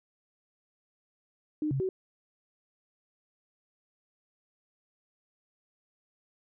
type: tone with pitch steps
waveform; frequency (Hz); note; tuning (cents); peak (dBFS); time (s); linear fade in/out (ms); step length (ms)
sine; 304.1 / 135.4 / 376.4; D#4 / C#3 / F#4; -40 / -40 / +30; -27; 1.62-1.89; 2; 90
effects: none